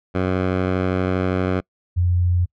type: tone pair in turn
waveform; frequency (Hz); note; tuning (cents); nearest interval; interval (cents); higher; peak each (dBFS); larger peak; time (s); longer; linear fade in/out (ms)
10% pulse / sine; 92.5 / 88.65; F#2 / F2; 0 / +26; minor second; 74; first; -10 / -15; first; 0.14-1.61 / 1.96-2.46; first; 20
effects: noise-tail reverb RT60 0.1 s tail -26 dB re dry + low-pass 2000 Hz 12 dB/octave